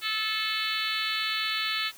harmonic tone, 435.7 Hz, A4, 17 cents flat, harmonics 3 / 4 / 5 / 6 / 7 / 8 / 9 / 10, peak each -35 / -35 / -35 / -35 / -35 / -35 / -35 / -35 dBFS, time 0.01-1.92 s, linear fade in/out 50 ms, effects white hiss -50 dBFS RMS until 1.97 s

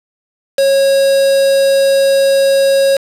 triangle tone with quantisation, 547 Hz, C#5, 23 cents flat, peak -6 dBFS, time 0.58-2.97 s, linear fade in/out 5 ms, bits 3, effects low-pass 12000 Hz 12 dB/octave

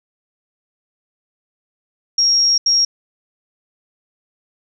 sine tone bursts at uneven times, 5588 Hz, F8, in tune, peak -11 dBFS, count 2, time 2.18-2.58 / 2.66-2.85 s, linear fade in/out 5 ms, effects none

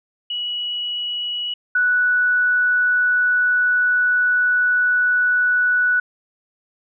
sine tone pair in turn, 2927 / 1477.9 Hz, F#7 / F#6, -19 / -2 cents, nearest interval octave, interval 1183 cents, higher first, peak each -22 / -14 dBFS, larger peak second, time 0.3-1.54 / 1.75-6 s, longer second, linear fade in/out 5 ms, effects none

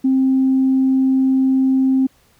sine tone, 263.9 Hz, C4, 15 cents sharp, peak -11 dBFS, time 0.04-2.07 s, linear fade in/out 10 ms, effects tanh soft clip ceiling -7 dBFS + pink hiss -56 dBFS RMS until 2.39 s

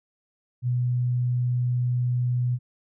sine tone, 123.47 Hz, B2, in tune, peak -21 dBFS, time 0.62-2.59 s, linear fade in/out 50 ms, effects none

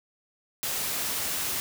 white noise, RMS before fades -30 dBFS, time 0.63-1.6 s, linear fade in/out 0 ms, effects none

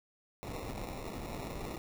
pink noise with sample-and-hold, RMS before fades -41 dBFS, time 0.43-1.78 s, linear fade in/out 0 ms, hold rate 1575 Hz, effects none

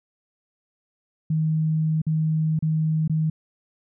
sine tone with dropouts, 157.4 Hz, D#3, 20 cents sharp, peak -19 dBFS, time 1.3-3.3 s, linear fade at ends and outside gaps 5 ms, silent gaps 2.018-2.066 / 2.591-2.624 / 3.078-3.096 s, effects none

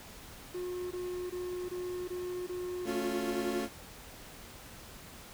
triangle tone bursts, 360 Hz, F#4, 47 cents flat, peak -33 dBFS, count 8, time 0.54-3.64 s, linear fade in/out 10 ms, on 370 ms, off 20 ms
30% pulse chord, A augmented, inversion none, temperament equal, 220 / 277.2 / 349.2 Hz, A3 / C#4 / E#4, 0 / 0 / 0 cents, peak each -35 dBFS, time 2.84-3.69 s, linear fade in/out 50 ms
effects pink hiss -50 dBFS RMS until 5.33 s

